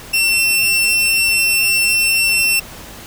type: tone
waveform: sawtooth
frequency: 2701 Hz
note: E7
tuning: 42 cents sharp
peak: -9 dBFS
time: 0.13-2.6 s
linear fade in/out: 10 ms
effects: pink hiss -35 dBFS RMS until 3.06 s